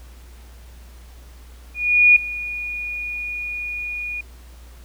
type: tone with ADSR envelope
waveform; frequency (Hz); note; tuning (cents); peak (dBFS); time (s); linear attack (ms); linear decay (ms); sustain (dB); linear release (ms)
sine; 2448; D#7; -29; -7; 1.74-4.21; 420; 6; -18; 5
effects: added 60 Hz sine -40 dBFS peak until 4.84 s + pink hiss -51 dBFS RMS until 4.84 s